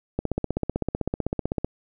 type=click train; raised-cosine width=2 ms; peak=-11 dBFS; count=24; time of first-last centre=0.19-1.646 s; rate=15.8 Hz; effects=none